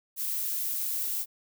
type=noise; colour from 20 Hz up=violet; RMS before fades=-31 dBFS; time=0.16-1.26 s; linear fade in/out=50 ms; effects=none